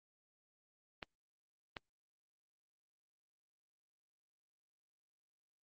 clicks, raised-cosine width 0.3 ms, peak -26 dBFS, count 2, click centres 1.028 / 1.768 s, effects Opus 32 kbps

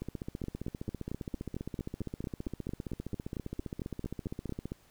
two click trains, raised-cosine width 3 ms, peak -24 / -23 dBFS, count 71 / 20, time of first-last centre 0.02-4.656 / 0.44-4.719 s, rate 15.1 / 4.44 Hz, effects pink hiss -64 dBFS RMS until 4.9 s

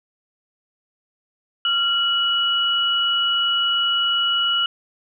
sine tone pair together, 1382.8 / 2930 Hz, F6 / F#7, -18 / -18 cents, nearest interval octave + minor second, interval 1300 cents, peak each -23 / -18 dBFS, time 1.65-4.66 s, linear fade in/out 2 ms, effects none

